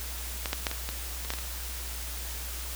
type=clicks; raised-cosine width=0.2 ms; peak=-12 / -10 / -9 / -15 / -16 / -22 / -12 / -16 / -21 dBFS; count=9; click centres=0.458 / 0.531 / 0.668 / 0.714 / 0.89 / 1.249 / 1.304 / 1.337 / 1.387 s; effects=added 60 Hz sine -37 dBFS peak until 2.75 s + white hiss -39 dBFS RMS until 2.75 s